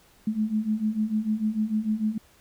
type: beating tone pair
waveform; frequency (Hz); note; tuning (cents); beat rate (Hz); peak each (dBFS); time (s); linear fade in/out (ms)
sine; 211.5 / 218.2; G#3 / A3; +32 / -14; 6.7; -28 / -25; 0.27-2.18; 5
effects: pink hiss -58 dBFS RMS until 2.4 s